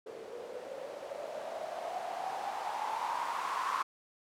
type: noise with low-pass filter sweep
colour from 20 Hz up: violet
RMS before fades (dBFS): -38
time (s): 0.06-3.83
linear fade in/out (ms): 10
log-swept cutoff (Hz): 450 to 1100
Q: 7.8
effects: none